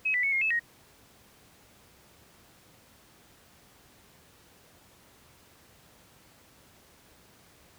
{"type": "tone with pitch steps", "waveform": "sine", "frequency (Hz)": [2552, 1979, 2208, 2140, 2607, 1877], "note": ["D#7", "B6", "C#7", "C7", "E7", "A#6"], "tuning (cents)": [43, 3, -7, 38, -20, 11], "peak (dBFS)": -24, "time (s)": [0.05, 0.596], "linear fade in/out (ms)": 10, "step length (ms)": 91, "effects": ["pink hiss -58 dBFS RMS until 7.78 s", "high-pass 60 Hz 12 dB/octave"]}